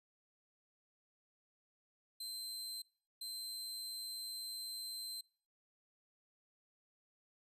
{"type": "tone bursts at uneven times", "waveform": "sawtooth", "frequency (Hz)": 4104, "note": "C8", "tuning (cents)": -34, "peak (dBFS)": -40, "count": 2, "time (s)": [[2.2, 2.82], [3.21, 5.21]], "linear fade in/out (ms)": 5, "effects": ["noise-tail reverb RT60 0.5 s tail -24 dB re dry", "resampled to 32000 Hz"]}